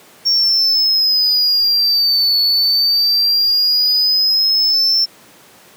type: exponential two-way sweep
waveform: triangle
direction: down then up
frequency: 5520 to 4435 to 5380 Hz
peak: -10 dBFS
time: 0.25-5.06 s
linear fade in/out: 20 ms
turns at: 2.4 s
effects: pink hiss -44 dBFS RMS until 5.76 s + high-pass 200 Hz 12 dB/octave